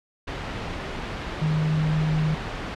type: tone in noise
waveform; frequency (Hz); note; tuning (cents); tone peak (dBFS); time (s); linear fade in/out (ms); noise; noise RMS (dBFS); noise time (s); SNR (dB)
sine; 155.56; D#3; 0; -20; 1.41-2.35; 10; pink; -31; 0.27-2.75; +8
effects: low-pass 3000 Hz 12 dB/octave